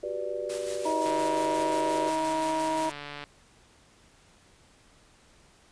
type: chord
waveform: sine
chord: G major seventh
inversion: third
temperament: just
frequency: 367.5 / 392 / 490 / 588 Hz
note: F#4 / G4 / B4 / D5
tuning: -12 / 0 / -14 / +2 cents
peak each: -38 / -37 / -36 / -33 dBFS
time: 0.03-2.1 s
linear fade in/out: 5 ms
type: noise with tremolo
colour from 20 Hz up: white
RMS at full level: -39 dBFS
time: 0.49-2.92 s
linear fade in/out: 10 ms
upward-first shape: square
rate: 5.7 Hz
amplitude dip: 35%
type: harmonic tone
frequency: 317.5 Hz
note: D#4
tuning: 35 cents sharp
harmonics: 1 / 2 / 3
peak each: -32 / -31 / -28 dBFS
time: 0.85-2.9 s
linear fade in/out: 10 ms
type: click train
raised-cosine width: 0.3 ms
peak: -23 dBFS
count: 317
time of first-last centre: 1.06-3.239 s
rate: 145 Hz
effects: pink hiss -59 dBFS RMS until 5.71 s + resampled to 22050 Hz